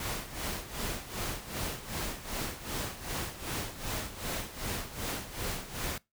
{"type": "noise with tremolo", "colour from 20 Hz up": "pink", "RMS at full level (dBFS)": -34, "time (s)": [0, 5.98], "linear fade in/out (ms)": 2, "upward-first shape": "sine", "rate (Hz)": 2.6, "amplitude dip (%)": 75, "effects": ["noise-tail reverb RT60 0.2 s tail -22 dB re dry"]}